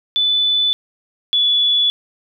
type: tone pair in turn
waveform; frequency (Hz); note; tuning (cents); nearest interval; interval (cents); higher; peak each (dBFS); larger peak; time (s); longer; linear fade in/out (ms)
sine; 3492 / 3428; A7 / A7; -14 / -46; unison; 32; first; -13 / -12; second; 0.16-0.73 / 1.33-1.9; neither; 0
effects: none